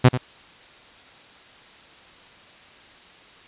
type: tone with echo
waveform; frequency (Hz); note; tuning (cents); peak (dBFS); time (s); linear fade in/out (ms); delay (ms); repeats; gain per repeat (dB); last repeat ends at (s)
sawtooth; 126.4; B2; +41; -5; 0.04-0.09; 10; 89; 1; -12; 0.179
effects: white hiss -48 dBFS RMS until 3.47 s + resampled to 8000 Hz